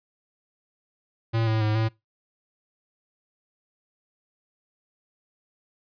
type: tone with pitch steps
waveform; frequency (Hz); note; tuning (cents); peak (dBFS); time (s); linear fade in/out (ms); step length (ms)
square; 113.6 / 110.5 / 107.4 / 111.3; A#2 / A2 / A2 / A2; -44 / +8 / -41 / +20; -22; 1.33-1.89; 20; 140
effects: noise-tail reverb RT60 0.2 s tail -22 dB re dry + resampled to 11025 Hz